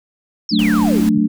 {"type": "exponential sweep", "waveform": "sine", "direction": "down", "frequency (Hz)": [5588, 130.81], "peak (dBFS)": -21, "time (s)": [0.49, 1.18], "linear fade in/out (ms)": 2}
{"type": "chord", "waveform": "sine", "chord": "D major", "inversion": "first", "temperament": "equal", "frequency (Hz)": [185, 220, 293.7], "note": ["F#3", "A3", "D4"], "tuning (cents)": [0, 0, 0], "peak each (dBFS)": [-19, -14, -17], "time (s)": [0.51, 1.28], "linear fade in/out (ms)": 20}
{"type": "noise", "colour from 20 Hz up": "pink", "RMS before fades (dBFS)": -29, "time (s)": [0.59, 1.09], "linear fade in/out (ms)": 0}
{"effects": []}